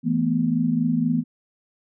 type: chord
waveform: sine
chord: E suspended fourth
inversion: none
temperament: equal with one note detuned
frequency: 164.81 / 220 / 244.1 Hz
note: E3 / A3 / B3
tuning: 0 / 0 / -20 cents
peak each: -24 / -25 / -21 dBFS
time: 0.03-1.24 s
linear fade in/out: 50 ms
effects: none